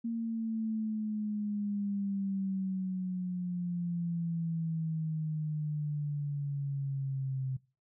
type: exponential sweep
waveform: sine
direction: down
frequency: 231.5 to 130.81 Hz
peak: -31 dBFS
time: 0.04-7.57 s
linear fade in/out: 10 ms
effects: noise-tail reverb RT60 0.3 s tail -21 dB re dry